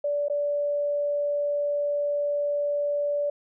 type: tone with dropouts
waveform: sine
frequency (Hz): 580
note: D5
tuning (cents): -22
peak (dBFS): -23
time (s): 0.04-3.3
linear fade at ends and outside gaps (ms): 5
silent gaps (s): 0.284-0.298
effects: none